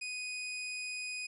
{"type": "tone", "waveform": "sawtooth", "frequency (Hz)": 2489, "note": "D#7", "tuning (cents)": 0, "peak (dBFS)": -34, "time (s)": [0.01, 1.27], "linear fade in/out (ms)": 10, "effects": ["resampled to 24000 Hz"]}